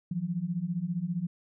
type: beating tone pair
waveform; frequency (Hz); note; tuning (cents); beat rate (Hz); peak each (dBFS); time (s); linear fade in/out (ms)
sine; 164.81 / 179.81; E3 / F#3; 0 / -49; 15; -33 / -31; 0.11-1.27; 5
effects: none